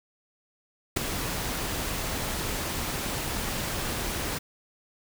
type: noise with ADSR envelope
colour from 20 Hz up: pink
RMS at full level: -23 dBFS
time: 0.96-4.39 s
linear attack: 11 ms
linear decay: 6 ms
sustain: -8 dB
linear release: 16 ms
effects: none